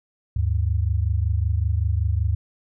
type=tone pair together; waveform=sine; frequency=75.51 / 100.8 Hz; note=D2 / G2; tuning=+49 / +49 cents; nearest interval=perfect fourth; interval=500 cents; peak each=-21 / -22 dBFS; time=0.36-2.35 s; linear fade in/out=5 ms; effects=none